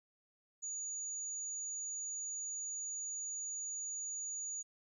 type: tone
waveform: sine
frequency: 6750 Hz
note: G#8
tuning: 27 cents sharp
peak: -39 dBFS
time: 0.62-4.63 s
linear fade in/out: 20 ms
effects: none